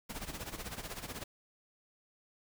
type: noise with tremolo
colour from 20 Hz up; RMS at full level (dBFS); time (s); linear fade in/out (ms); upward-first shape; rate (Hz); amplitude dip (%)
pink; -40; 0.09-1.24; 10; sine; 16; 75
effects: none